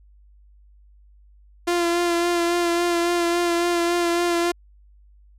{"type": "tone with vibrato", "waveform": "sawtooth", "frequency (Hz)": 345, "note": "F4", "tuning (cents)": -21, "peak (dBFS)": -15, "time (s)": [1.67, 4.52], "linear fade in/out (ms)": 10, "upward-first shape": "sine", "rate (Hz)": 3.6, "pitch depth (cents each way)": 22, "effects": ["added 50 Hz sine -49 dBFS peak until 5.38 s", "low-pass 11000 Hz 12 dB/octave"]}